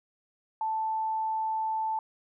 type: tone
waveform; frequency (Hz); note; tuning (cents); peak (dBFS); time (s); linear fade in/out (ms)
sine; 880; A5; 0; -27; 0.61-1.99; 2
effects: none